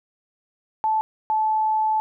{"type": "tone pair in turn", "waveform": "sine", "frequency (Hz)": [873, 868.8], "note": ["A5", "A5"], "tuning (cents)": [-14, -22], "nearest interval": "unison", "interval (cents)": 8, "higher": "first", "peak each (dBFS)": -18, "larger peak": "neither", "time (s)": [[0.84, 1.01], [1.3, 2]], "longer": "second", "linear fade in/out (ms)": 0, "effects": []}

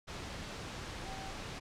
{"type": "tone in noise", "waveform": "sine", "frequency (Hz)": 771, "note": "G5", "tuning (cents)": -29, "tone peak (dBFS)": -46, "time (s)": [1.05, 1.31], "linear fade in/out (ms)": 20, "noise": "pink", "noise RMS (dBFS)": -43, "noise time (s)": [0.07, 1.6], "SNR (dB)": -6, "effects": ["low-pass 6000 Hz 12 dB/octave"]}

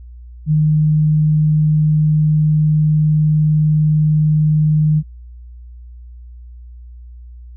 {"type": "tone", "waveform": "sine", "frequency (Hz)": 153.3, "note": "D#3", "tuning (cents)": -25, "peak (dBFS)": -10, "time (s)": [0.46, 5.03], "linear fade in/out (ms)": 50, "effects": ["added 60 Hz sine -33 dBFS peak until 7.56 s"]}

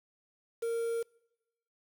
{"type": "tone with quantisation", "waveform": "triangle", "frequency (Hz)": 462.5, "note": "A#4", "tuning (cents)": -14, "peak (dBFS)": -28, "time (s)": [0.62, 1.03], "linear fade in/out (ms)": 10, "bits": 8, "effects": ["noise-tail reverb RT60 0.9 s tail -25 dB re dry"]}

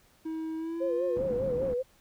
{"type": "tone with pitch glide", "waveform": "triangle", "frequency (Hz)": [320, 355.1], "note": ["D#4", "F4"], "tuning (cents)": [49, 29], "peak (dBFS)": -30, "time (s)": [0.25, 1.18], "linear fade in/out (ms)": 10, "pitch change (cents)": 180, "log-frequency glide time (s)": [0.57, 1.04]}
{"type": "tone with vibrato", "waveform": "sine", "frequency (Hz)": 512, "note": "C5", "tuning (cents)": -38, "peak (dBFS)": -27, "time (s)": [0.8, 1.83], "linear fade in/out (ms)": 20, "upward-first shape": "sine", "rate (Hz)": 5, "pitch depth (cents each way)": 96}
{"type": "low-pass noise", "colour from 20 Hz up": "white", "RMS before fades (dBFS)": -38, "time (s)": [1.16, 1.74], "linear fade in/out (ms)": 2, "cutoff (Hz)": 290, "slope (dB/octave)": 12}
{"effects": ["pink hiss -63 dBFS RMS until 2 s"]}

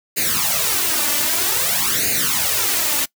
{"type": "noise with flanger", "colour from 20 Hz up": "white", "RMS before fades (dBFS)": -19, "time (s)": [0.16, 3.06], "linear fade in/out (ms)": 20, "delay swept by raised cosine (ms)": [0.44, 3.44], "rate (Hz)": 0.52, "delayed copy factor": 0.8, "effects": ["noise-tail reverb RT60 0.1 s tail -22 dB re dry", "high-pass 80 Hz 12 dB/octave"]}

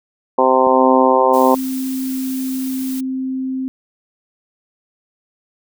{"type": "harmonic tone", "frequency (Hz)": 130, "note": "C3", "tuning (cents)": -11, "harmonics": [2, 3, 4, 5, 6, 7, 8], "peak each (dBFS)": [-21, -18, -15, -21, -19, -16, -18], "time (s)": [0.38, 1.55], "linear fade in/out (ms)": 5}
{"type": "tone", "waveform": "sine", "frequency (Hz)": 261.6, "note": "C4", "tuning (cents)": 0, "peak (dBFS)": -19, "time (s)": [0.67, 3.68], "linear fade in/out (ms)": 0}
{"type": "noise", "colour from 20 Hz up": "blue", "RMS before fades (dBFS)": -32, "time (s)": [1.33, 3.01], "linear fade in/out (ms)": 10}
{"effects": []}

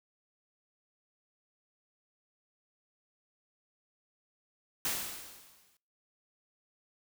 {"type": "noise with exponential decay", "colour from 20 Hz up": "white", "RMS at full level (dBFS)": -31, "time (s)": [4.85, 5.77], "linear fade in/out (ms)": 2, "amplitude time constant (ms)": 200, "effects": ["noise-tail reverb RT60 0.5 s tail -25 dB re dry"]}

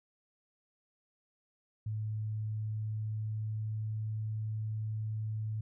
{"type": "tone with pitch glide", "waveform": "sine", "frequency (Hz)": [107.9, 108.65], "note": ["A2", "A2"], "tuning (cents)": [-33, -21], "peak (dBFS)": -33, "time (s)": [1.86, 5.61], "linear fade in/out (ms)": 5, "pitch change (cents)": 12, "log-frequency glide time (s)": [2.35, 4.11], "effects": []}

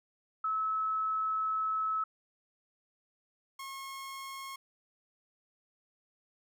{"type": "tone pair in turn", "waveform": ["sine", "sawtooth"], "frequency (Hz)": [1297, 1084], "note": ["E6", "C#6"], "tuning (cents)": [-28, -39], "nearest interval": "minor third", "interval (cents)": 311, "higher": "first", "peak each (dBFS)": [-29, -37], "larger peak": "first", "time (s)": [[0.44, 2.04], [3.59, 4.56]], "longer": "first", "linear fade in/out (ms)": 5, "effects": []}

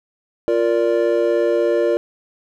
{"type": "chord", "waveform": "triangle", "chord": "Bb major", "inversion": "second", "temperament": "equal with one note detuned", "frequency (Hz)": [349.2, 466.2, 582.9], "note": ["F4", "Bb4", "D5"], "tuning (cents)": [0, 0, -13], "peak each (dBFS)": -17, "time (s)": [0.48, 1.97], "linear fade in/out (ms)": 0, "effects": []}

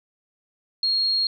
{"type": "tone", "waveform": "sine", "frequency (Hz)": 4269, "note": "C8", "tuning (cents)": 34, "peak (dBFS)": -19, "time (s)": [0.83, 1.27], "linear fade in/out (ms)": 2, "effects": []}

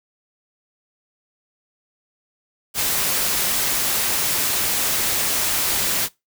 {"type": "noise", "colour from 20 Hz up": "white", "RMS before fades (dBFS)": -21, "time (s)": [2.74, 6.09], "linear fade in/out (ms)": 50, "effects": ["noise-tail reverb RT60 0.2 s tail -21 dB re dry"]}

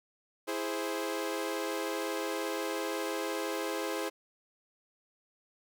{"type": "chord", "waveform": "sawtooth", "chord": "E augmented", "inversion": "none", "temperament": "equal", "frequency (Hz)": [329.6, 415.3, 523.3], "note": ["E4", "G#4", "B#4"], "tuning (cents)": [0, 0, 0], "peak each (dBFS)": -33, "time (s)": [0.47, 4.1], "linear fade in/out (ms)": 20, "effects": ["11-bit"]}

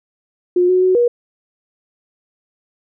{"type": "tone with pitch steps", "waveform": "sine", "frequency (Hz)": [357.5, 367.5, 370.8, 480.1], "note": ["F4", "F#4", "F#4", "B4"], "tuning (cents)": [41, -12, 4, -49], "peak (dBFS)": -10, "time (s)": [0.56, 1.08], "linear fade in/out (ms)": 5, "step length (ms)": 130, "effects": []}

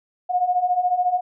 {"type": "beating tone pair", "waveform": "sine", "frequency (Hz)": [712, 726], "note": ["F5", "F#5"], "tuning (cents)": [33, -33], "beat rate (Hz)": 14, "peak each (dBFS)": [-23, -19], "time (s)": [0.29, 1.21], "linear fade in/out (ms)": 20, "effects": []}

